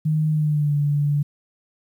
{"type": "tone with pitch glide", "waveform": "sine", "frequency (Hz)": [154.9, 145.36], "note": ["D#3", "D3"], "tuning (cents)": [-7, -17], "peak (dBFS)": -17, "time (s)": [0.05, 1.23], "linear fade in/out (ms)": 10, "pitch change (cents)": -110, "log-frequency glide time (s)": [0.3, 0.75], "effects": ["9-bit"]}